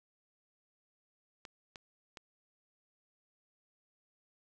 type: clicks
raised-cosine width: 0.2 ms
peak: -29 dBFS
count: 3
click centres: 1.452 / 1.758 / 2.172 s
effects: none